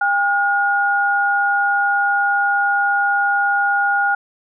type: tone pair together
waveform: sine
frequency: 804 / 1432.6 Hz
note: G5 / F6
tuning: +44 / +44 cents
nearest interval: minor seventh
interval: 1000 cents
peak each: -18 / -16 dBFS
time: 0.01-4.15 s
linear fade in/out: 5 ms
effects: none